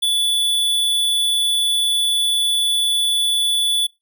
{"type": "tone", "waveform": "square", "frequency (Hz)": 3454, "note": "A7", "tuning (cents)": -33, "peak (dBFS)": -16, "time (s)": [0.02, 3.87], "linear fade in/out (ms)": 10, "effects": ["noise-tail reverb RT60 0.2 s tail -21 dB re dry"]}